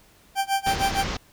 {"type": "tone with tremolo", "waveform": "40% pulse", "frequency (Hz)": 784, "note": "G5", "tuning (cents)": 0, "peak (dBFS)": -18, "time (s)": [0.35, 1.05], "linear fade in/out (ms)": 50, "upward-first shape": "sine", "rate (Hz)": 6.5, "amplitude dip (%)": 95}
{"type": "low-pass noise", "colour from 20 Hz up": "pink", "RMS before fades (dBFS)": -29, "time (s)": [0.66, 1.17], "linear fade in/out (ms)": 5, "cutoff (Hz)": 6400, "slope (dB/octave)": 48}
{"effects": ["pink hiss -56 dBFS RMS until 1.32 s"]}